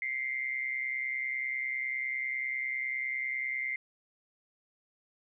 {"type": "tone with amplitude modulation", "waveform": "sine", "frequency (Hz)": 2093, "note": "C7", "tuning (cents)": 0, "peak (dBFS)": -28, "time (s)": [0.02, 3.76], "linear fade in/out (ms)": 2, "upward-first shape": "sine", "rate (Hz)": 130, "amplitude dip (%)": 70, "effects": []}